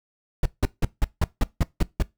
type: noise bursts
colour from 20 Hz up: brown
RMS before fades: -18 dBFS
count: 9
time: 0.43-2.024 s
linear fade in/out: 2 ms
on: 26 ms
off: 170 ms
effects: noise-tail reverb RT60 0.2 s tail -21 dB re dry